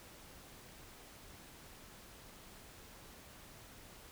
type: silence
effects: pink hiss -56 dBFS RMS until 4.11 s